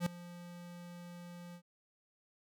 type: tone with ADSR envelope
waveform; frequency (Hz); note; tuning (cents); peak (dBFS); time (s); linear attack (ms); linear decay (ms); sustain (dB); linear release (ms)
square; 174.61; F3; 0; -29; 0-1.62; 63; 3; -19; 76
effects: none